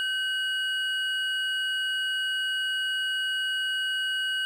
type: tone pair together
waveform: triangle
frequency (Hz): 1538.9 / 2905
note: G6 / F#7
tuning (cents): -32 / -32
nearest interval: major seventh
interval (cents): 1100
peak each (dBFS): -27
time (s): 0-4.45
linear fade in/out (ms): 0
effects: none